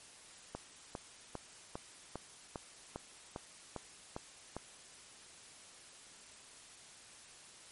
click train, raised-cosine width 1 ms, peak -26 dBFS, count 11, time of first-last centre 0.55-4.566 s, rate 2.49 Hz, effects white hiss -56 dBFS RMS until 7.71 s + MP3 48 kbps

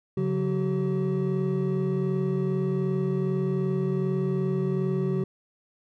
triangle tone cluster, 140.7 / 183.3 / 380.7 Hz, C#3 / F#3 / F#4, +26 / -16 / +49 cents, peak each -26 dBFS, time 0.17-5.24 s, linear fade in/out 5 ms, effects none

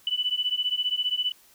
sine beating tone pair, 2973 / 2988 Hz, F#7 / F#7, +8 / +16 cents, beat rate 15 Hz, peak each -27 dBFS, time 0.07-1.32 s, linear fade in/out 2 ms, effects white hiss -57 dBFS RMS until 1.54 s

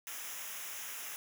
white noise with comb filter, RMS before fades -43 dBFS, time 0.07-1.16 s, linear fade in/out 0 ms, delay 0.23 ms, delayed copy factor -0.75, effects none

